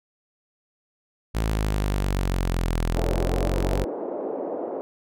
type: linear two-way sweep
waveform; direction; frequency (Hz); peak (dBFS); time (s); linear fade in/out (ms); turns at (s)
sawtooth; down then up; 55.3 to 41.2 to 47.57; -18; 1.34-3.85; 20; 2.79
type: band-pass noise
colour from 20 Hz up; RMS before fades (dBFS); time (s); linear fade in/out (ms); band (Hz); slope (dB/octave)
white; -30; 2.96-4.81; 0; 300 to 600; 24
effects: none